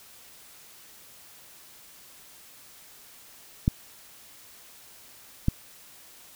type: clicks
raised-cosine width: 5 ms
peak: -8 dBFS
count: 2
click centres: 3.679 / 5.484 s
effects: white hiss -51 dBFS RMS until 6.35 s